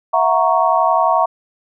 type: chord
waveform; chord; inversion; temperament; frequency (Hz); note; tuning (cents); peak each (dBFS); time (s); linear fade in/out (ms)
sine; F# dominant seventh; third; equal with one note detuned; 659.3 / 730.6 / 932.3 / 1108.7; E5 / F#5 / A#5 / C#6; 0 / -22 / 0 / 0; -17; 0.13-1.26; 10
effects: none